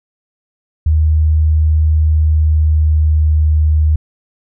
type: tone with pitch glide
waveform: sine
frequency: 77.78 to 76.98 Hz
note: D#2 to D#2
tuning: 0 to -18 cents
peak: -8 dBFS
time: 0.86-3.96 s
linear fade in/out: 5 ms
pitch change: -18 cents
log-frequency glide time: 1.97-3.42 s
effects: none